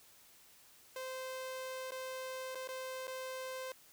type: tone with dropouts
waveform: sawtooth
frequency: 519 Hz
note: C5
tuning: 14 cents flat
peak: -37 dBFS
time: 0.96-3.72 s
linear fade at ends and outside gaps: 2 ms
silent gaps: 1.908-1.919 / 2.548-2.554 / 2.675-2.688 / 3.071-3.078 s
effects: white hiss -62 dBFS RMS until 3.92 s